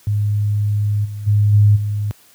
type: tone with level steps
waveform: sine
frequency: 103.83 Hz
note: G#2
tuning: in tune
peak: -14 / -24 / -10 / -7 / -17 dBFS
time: 0.07-2.11 s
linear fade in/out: 0 ms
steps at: 1.04 / 1.26 / 1.52 / 1.75 s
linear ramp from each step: 20 ms
effects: white hiss -50 dBFS RMS until 2.34 s + high-pass 60 Hz 12 dB/octave